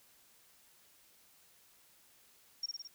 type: tone with echo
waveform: sine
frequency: 5560 Hz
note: F8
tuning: 9 cents flat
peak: -33 dBFS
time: 2.63-2.66 s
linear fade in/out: 5 ms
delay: 54 ms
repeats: 4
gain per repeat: -3 dB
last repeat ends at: 2.876 s
effects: white hiss -65 dBFS RMS until 2.94 s

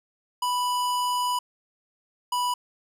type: tone pair in turn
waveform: square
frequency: 987.8 / 984.2 Hz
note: B5 / B5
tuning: 0 / -6 cents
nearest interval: unison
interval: 6 cents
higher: first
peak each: -24 dBFS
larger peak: neither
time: 0.42-1.39 / 2.32-2.54 s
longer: first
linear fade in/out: 5 ms
effects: resampled to 32000 Hz + 10-bit

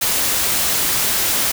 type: noise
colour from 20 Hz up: white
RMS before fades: -18 dBFS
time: 0.01-1.52 s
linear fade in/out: 10 ms
effects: none

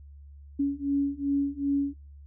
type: beating tone pair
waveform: sine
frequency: 279.5 / 282.1 Hz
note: C#4 / C#4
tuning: +14 / +30 cents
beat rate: 2.6 Hz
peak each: -28 / -27 dBFS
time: 0.59-1.94 s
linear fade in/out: 10 ms
effects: noise-tail reverb RT60 0.3 s tail -22 dB re dry + added 71 Hz sine -45 dBFS peak until 2.26 s

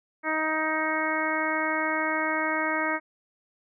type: harmonic tone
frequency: 313.5 Hz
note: D#4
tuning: 13 cents sharp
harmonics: 1 / 2 / 3 / 4 / 5 / 6 / 7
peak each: -32 / -32 / -32 / -32 / -32 / -32 / -32 dBFS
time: 0.23-3 s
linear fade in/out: 50 ms
effects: none

